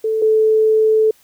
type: tone pair in turn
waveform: sine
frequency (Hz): 440 / 436.7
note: A4 / A4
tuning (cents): 0 / -13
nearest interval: unison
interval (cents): 13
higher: first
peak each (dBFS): -15 / -10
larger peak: second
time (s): 0.04-0.22 / 0.22-1.11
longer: second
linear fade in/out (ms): 5
effects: white hiss -53 dBFS RMS until 1.23 s